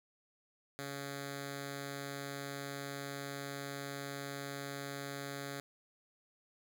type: tone with notch filter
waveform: 5% pulse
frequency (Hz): 140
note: C#3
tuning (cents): +18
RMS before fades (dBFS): -43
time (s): 0.79-5.6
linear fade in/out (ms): 0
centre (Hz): 950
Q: 1.5
effects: 11-bit